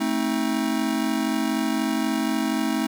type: chord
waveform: square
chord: A diminished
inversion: none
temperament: just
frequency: 220 / 264 / 316.8 Hz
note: A3 / C4 / Eb4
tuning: 0 / +16 / +31 cents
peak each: -27 dBFS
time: 0-2.87 s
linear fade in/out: 10 ms
effects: none